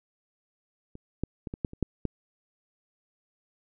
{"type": "clicks", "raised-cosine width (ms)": 3, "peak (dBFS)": [-30, -15, -22, -22, -14, -29, -12, -15], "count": 8, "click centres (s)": [0.954, 1.236, 1.472, 1.539, 1.648, 1.734, 1.827, 2.053], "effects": []}